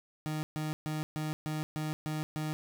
30% pulse tone bursts, 154.2 Hz, D#3, 15 cents flat, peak -30 dBFS, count 8, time 0.26-2.53 s, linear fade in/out 0 ms, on 170 ms, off 130 ms, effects none

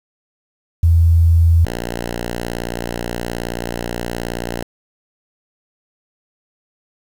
sine / 5% pulse tone pair in turn, 83.2 / 58.83 Hz, E2 / A#1, +17 / +17 cents, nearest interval tritone, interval 600 cents, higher first, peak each -8 / -11 dBFS, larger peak first, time 0.83-1.65 / 1.65-4.63 s, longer second, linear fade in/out 5 ms, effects 7-bit

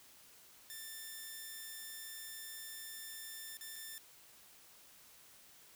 5% pulse tone with dropouts, 1780 Hz, A6, 20 cents sharp, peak -35 dBFS, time 0.7-3.98 s, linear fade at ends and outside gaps 0 ms, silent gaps 3.57-3.61 / 3.758-3.762 s, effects white hiss -61 dBFS RMS until 5.75 s

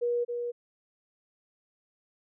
sine tone with echo, 479.8 Hz, A#4, 50 cents sharp, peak -25 dBFS, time 0.01-0.25 s, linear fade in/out 20 ms, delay 270 ms, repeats 1, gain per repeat -5 dB, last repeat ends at 0.52 s, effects none

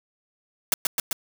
white noise with echo, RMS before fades -20 dBFS, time 0.72-0.74 s, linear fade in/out 2 ms, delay 130 ms, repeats 3, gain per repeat -2 dB, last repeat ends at 1.13 s, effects none

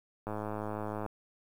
click train, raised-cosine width 1 ms, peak -23 dBFS, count 85, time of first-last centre 0.27-1.062 s, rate 106 Hz, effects 9-bit

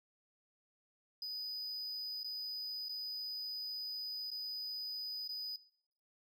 triangle tone with dropouts, 4978 Hz, D#8, in tune, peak -38 dBFS, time 1.22-5.56 s, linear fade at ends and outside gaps 2 ms, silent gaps 2.232-2.244 / 2.885-2.893 / 4.304-4.315 / 5.277-5.291 s, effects noise-tail reverb RT60 0.7 s tail -20 dB re dry

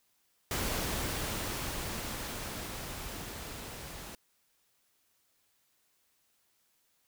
pink noise with level ramp, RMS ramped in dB -33 to -45 dBFS, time 0.51-4.15 s, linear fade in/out 2 ms, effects white hiss -73 dBFS RMS until 7.07 s

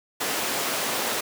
pink high-pass noise, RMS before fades -27 dBFS, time 0.2-1.21 s, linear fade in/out 10 ms, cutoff 340 Hz, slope 12 dB/octave, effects none

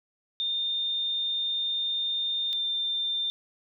sine tone pair in turn, 3625 / 3590 Hz, A#7 / A7, -49 / +34 cents, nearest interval unison, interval 17 cents, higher first, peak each -26 dBFS, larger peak neither, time 0.4-2.53 / 2.53-3.3 s, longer first, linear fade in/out 0 ms, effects none

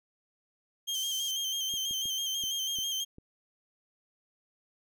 30% pulse tone with vibrato, 3165 Hz, G7, 16 cents sharp, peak -28 dBFS, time 0.87-3.05 s, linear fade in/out 20 ms, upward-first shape square, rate 6.1 Hz, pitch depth 32 cents each way
pink band-pass noise, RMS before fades -46 dBFS, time 0.94-1.31 s, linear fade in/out 0 ms, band 5500 to 13000 Hz, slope 24 dB/octave
clicks, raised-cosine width 3 ms, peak -36 dBFS, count 6, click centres 1.739 / 1.91 / 2.056 / 2.438 / 2.787 / 3.184 s
effects none

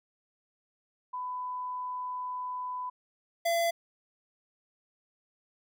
sine / square tone pair in turn, 1000 / 677.8 Hz, B5 / E5, +21 / +48 cents, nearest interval perfect fifth, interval 673 cents, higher first, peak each -33 / -26 dBFS, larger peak second, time 1.13-2.9 / 3.45-3.71 s, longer first, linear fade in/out 10 ms, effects none

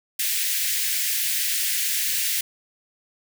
white high-pass noise, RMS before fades -24 dBFS, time 0.19-2.41 s, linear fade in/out 5 ms, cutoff 1700 Hz, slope 48 dB/octave, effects none

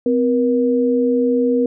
sine tone pair together, 256.3 / 476.8 Hz, C4 / A#4, -36 / +39 cents, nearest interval major seventh, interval 1075 cents, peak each -16 dBFS, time 0.06-1.66 s, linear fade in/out 2 ms, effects none

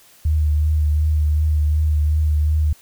sine tone with vibrato, 76.2 Hz, D#2, 36 cents flat, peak -14 dBFS, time 0.25-2.73 s, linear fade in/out 5 ms, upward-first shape triangle, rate 2.7 Hz, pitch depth 33 cents each way, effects white hiss -50 dBFS RMS until 2.81 s

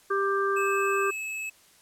harmonic tone, 394.4 Hz, G4, 11 cents sharp, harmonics 1 / 3 / 4, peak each -26 / -27 / -31 dBFS, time 0.1-1.11 s, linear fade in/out 10 ms
square tone, 2593 Hz, E7, 29 cents flat, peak -32 dBFS, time 0.56-1.5 s, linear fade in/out 10 ms
effects white hiss -58 dBFS RMS until 1.81 s + low-pass 12000 Hz 12 dB/octave

